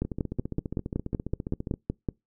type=two click trains; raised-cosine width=3 ms; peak=-19 / -14 dBFS; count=26 / 12; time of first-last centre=0.05-1.739 / 0.02-2.088 s; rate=14.8 / 5.32 Hz; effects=noise-tail reverb RT60 0.2 s tail -26 dB re dry